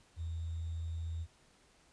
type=tone with sample-and-hold; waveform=sine; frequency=82.41 Hz; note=E2; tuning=in tune; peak=-36 dBFS; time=0.16-1.27 s; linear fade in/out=50 ms; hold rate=3675 Hz; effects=pink hiss -66 dBFS RMS until 1.92 s + resampled to 22050 Hz